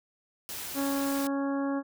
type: noise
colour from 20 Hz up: white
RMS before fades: -38 dBFS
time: 0.49-1.27 s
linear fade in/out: 0 ms
type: harmonic tone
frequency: 277.2 Hz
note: C#4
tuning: in tune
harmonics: 1 / 2 / 3 / 4 / 5 / 6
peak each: -28 / -35 / -40 / -40 / -45 / -45 dBFS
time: 0.74-1.83 s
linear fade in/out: 50 ms
effects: none

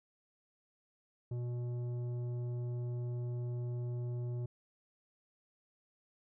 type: tone with tanh clipping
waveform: sine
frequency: 121.5 Hz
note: B2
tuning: 28 cents flat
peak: -37 dBFS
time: 1.31-4.46 s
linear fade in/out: 5 ms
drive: 10 dB
effects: none

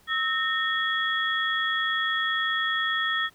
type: tone cluster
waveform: sine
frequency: 1297 / 1835 / 3335 Hz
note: E6 / A#6 / G#7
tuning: -28 / -28 / +7 cents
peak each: -29 / -26 / -29 dBFS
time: 0.07-3.3 s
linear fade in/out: 50 ms
effects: pink hiss -59 dBFS RMS until 3.34 s

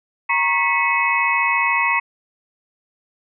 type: tone cluster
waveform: sine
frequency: 937 / 1091 / 1970 / 2199 / 2563 Hz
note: A#5 / C#6 / B6 / C#7 / E7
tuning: +9 / -28 / -5 / -14 / -49 cents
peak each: -22 dBFS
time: 0.29-2 s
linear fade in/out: 10 ms
effects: none

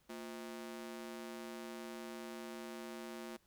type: ring-modulated tone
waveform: sawtooth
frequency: 290 Hz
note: D4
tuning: 22 cents flat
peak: -38 dBFS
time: 0.09-3.37 s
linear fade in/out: 10 ms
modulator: 62.6 Hz
effects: pink hiss -73 dBFS RMS until 3.46 s

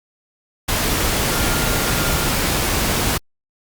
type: tone in noise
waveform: sine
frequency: 1403 Hz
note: F6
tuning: 8 cents sharp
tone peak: -29 dBFS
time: 1.32-2.26 s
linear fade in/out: 10 ms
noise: pink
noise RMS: -19 dBFS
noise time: 0.68-3.18 s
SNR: -13 dB
effects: Opus 48 kbps

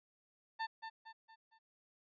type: tone with echo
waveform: 30% pulse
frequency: 894 Hz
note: A5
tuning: 27 cents sharp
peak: -34 dBFS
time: 0.59-0.67 s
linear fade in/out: 20 ms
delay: 230 ms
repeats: 4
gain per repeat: -7 dB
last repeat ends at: 1.59 s
effects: resampled to 11025 Hz

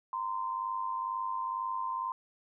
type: tone pair together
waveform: sine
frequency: 932.9 / 1035 Hz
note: A#5 / C6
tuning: +1 / -19 cents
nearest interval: major second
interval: 180 cents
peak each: -37 / -33 dBFS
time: 0.13-2.12 s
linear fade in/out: 2 ms
effects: none

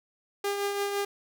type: tone with tremolo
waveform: sawtooth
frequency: 402.9 Hz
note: G4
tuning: 48 cents sharp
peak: -22 dBFS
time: 0.44-1.05 s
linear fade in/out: 5 ms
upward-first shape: triangle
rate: 5.9 Hz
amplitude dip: 45%
effects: none

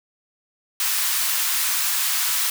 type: high-pass noise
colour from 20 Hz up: white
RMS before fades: -22 dBFS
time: 0.8-2.5 s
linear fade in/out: 2 ms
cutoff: 970 Hz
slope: 24 dB/octave
effects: none

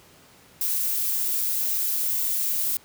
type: noise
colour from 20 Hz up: violet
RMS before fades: -25 dBFS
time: 0.61-2.77 s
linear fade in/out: 2 ms
effects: pink hiss -53 dBFS RMS until 2.84 s + high-pass 80 Hz 12 dB/octave

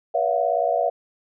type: tone cluster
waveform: sine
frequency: 482.1 / 566 / 666 / 724 Hz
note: B4 / C#5 / E5 / F#5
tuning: -42 / +36 / +18 / -38 cents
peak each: -27 / -25 / -22 / -24 dBFS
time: 0.14-0.9 s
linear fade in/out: 10 ms
effects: none

